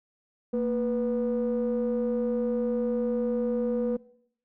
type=ring-modulated tone; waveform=triangle; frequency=130 Hz; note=C3; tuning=11 cents flat; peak=-18 dBFS; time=0.53-3.97 s; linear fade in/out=10 ms; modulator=360 Hz; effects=noise-tail reverb RT60 0.7 s tail -23 dB re dry + tanh soft clip ceiling -19 dBFS